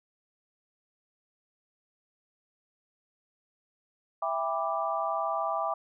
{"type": "chord", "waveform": "sine", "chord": "E minor seventh", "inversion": "none", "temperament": "equal with one note detuned", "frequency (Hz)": [659.3, 798.6, 987.8, 1174.7], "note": ["E5", "G5", "B5", "D6"], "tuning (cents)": [0, 32, 0, 0], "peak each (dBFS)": [-32, -33, -36, -32], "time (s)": [4.22, 5.74], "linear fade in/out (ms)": 5, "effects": []}